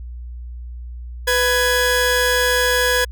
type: tone pair together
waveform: sawtooth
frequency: 496.8 / 1671 Hz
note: B4 / G#6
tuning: +10 / +10 cents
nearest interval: octave + major sixth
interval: 2100 cents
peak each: -14 dBFS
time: 1.27-3.05 s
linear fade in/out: 10 ms
effects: added 60 Hz sine -29 dBFS peak until 3.11 s